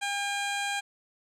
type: tone with low-pass filter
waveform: 15% pulse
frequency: 805 Hz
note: G5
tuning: 46 cents sharp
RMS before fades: -31 dBFS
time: 0.01-0.81 s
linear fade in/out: 20 ms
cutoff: 7900 Hz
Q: 1.2
effects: none